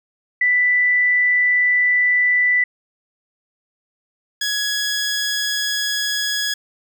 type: tone pair in turn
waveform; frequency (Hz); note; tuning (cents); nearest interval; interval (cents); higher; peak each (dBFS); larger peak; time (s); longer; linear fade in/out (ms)
sine / 15% pulse; 1981 / 1673.6; B6 / G#6; +5 / +13; minor third; 292; first; -13; neither; 0.41-2.64 / 4.41-6.54; first; 5
effects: none